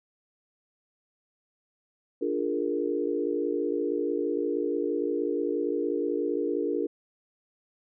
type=chord; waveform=sine; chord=Bb dominant seventh; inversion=first; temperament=equal; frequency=293.7 / 349.2 / 415.3 / 466.2 Hz; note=D4 / F4 / Ab4 / Bb4; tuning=0 / 0 / 0 / 0 cents; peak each=-31 dBFS; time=2.21-6.87 s; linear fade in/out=10 ms; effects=none